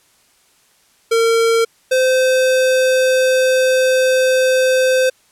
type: tone pair in turn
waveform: square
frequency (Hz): 457.2 / 516.3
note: A#4 / C5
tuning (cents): -34 / -23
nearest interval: major second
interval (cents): 211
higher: second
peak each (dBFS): -12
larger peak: neither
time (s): 1.11-1.65 / 1.91-5.1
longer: second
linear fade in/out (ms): 10
effects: white hiss -55 dBFS RMS until 5.31 s + low-pass 11000 Hz 12 dB/octave